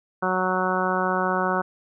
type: harmonic tone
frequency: 185 Hz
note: F#3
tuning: in tune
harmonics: 1 / 2 / 3 / 4 / 5 / 6 / 7 / 8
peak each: -29 / -29 / -29 / -29 / -29 / -29 / -29 / -29 dBFS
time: 0.22-1.62 s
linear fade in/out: 10 ms
effects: none